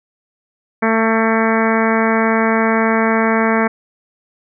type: harmonic tone with a mistuned harmonic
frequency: 223.5 Hz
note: A3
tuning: 27 cents sharp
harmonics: 1 / 2 / 3 / 4 / 5 / 6 / 7 / 8 / 9 / 10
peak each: -16 / -19 / -21 / -22 / -23 / -24 / -24 / -25 / -26 / -26 dBFS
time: 0.82-3.68 s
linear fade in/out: 10 ms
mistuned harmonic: 7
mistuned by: +20 cents
effects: none